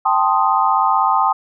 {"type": "chord", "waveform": "sine", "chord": "A half-diminished seventh", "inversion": "third", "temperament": "equal", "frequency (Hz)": [784, 880, 1046.5, 1244.5], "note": ["G5", "A5", "C6", "Eb6"], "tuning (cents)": [0, 0, 0, 0], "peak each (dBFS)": -18, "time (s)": [0.05, 1.33], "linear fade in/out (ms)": 10, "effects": []}